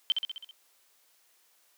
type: tone with echo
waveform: sine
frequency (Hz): 3107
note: G7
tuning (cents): -16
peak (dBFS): -21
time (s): 0.1-0.12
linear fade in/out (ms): 0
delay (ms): 65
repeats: 6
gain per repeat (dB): -4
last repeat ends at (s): 0.51
effects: white hiss -66 dBFS RMS until 1.77 s + high-pass 400 Hz 12 dB/octave

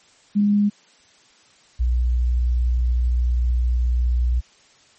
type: tone pair in turn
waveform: sine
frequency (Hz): 205.2 / 60.58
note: G#3 / B1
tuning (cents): -21 / -33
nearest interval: octave + major sixth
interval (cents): 2112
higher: first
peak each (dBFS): -14 / -16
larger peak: first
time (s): 0.35-0.7 / 1.79-4.41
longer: second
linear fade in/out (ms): 20
effects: white hiss -54 dBFS RMS until 4.98 s + MP3 32 kbps

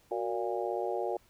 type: harmonic tone with a mistuned harmonic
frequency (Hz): 116.54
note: A#2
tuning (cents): 0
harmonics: 3 / 4 / 5 / 6 / 7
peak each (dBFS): -35 / -36 / -37 / -38 / -38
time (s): 0.11-1.17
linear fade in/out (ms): 5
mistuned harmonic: 3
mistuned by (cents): +88
effects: pink hiss -65 dBFS RMS until 1.29 s

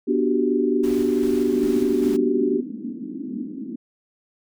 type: chord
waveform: sine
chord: G major seventh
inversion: first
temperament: just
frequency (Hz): 245 / 294 / 367.5 / 392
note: B3 / D4 / F#4 / G4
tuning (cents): -14 / +2 / -12 / 0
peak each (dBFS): -23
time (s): 0.07-2.61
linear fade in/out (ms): 20
type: noise with tremolo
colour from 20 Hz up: pink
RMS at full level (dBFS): -39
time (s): 0.83-2.17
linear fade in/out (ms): 10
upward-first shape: square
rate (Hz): 2.5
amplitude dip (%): 25
type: band-pass noise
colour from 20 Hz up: white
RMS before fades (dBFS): -31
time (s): 1.51-3.76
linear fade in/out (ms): 5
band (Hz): 210 to 300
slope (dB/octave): 48
effects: none

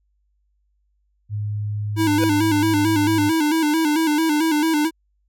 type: tone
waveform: sine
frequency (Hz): 104.5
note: G#2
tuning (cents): +11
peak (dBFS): -22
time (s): 1.29-3.32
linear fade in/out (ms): 50
type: tone with vibrato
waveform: square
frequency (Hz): 311.1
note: D#4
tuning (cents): 0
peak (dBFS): -17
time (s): 1.96-4.91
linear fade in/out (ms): 50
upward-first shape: square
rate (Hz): 4.5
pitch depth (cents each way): 71
type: tone with exponential growth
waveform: square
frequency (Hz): 496.4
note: B4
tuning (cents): +9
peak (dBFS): -18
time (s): 2.16-2.24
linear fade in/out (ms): 1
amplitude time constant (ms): 17
effects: added 50 Hz sine -63 dBFS peak until 5.28 s

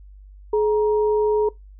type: tone pair together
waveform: sine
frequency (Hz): 424.2 / 942.7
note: G#4 / A#5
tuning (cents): +37 / +19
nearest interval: octave + major second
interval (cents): 1382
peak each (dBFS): -16 / -26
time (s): 0.53-1.49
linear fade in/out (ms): 5
effects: noise-tail reverb RT60 0.2 s tail -23 dB re dry + added 49 Hz sine -41 dBFS peak until 1.79 s

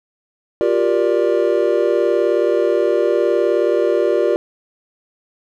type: chord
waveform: triangle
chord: G minor seventh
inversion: third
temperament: just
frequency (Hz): 352.8 / 392 / 470.4 / 588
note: F4 / G4 / Bb4 / D5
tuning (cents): +18 / 0 / +16 / +2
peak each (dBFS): -17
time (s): 0.61-4.36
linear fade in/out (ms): 0
effects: none

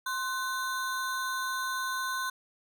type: ring-modulated tone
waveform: square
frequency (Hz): 1277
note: D#6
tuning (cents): +45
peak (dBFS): -28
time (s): 0.06-2.3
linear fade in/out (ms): 5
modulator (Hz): 228
effects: none

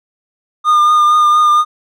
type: tone with vibrato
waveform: triangle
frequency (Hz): 1213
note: D#6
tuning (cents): -44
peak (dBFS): -5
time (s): 0.64-1.65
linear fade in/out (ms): 50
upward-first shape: triangle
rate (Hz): 4.3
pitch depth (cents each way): 24
effects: none

